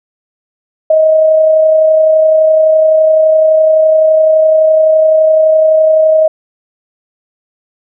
sine tone with amplitude modulation, 630 Hz, D#5, 21 cents sharp, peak -3 dBFS, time 0.9-6.28 s, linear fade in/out 5 ms, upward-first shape sine, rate 31.8 Hz, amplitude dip 30%, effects none

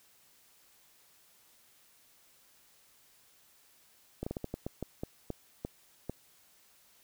slowing click train, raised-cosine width 2 ms, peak -22 dBFS, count 12, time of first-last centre 4.23-6.096 s, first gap 35 ms, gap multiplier 1.29, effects white hiss -64 dBFS RMS until 7.03 s

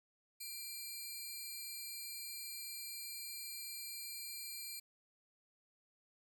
10% pulse tone pair together, 2361 / 4207 Hz, D7 / C8, +9 / +9 cents, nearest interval minor seventh, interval 1000 cents, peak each -39 / -40 dBFS, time 0.4-4.8 s, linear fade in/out 10 ms, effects none

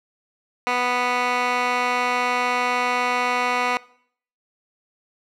15% pulse tone with band-pass filter, 246.9 Hz, B3, in tune, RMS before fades -22 dBFS, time 0.67-3.77 s, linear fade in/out 0 ms, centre 1700 Hz, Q 1.4, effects noise-tail reverb RT60 0.6 s tail -21 dB re dry

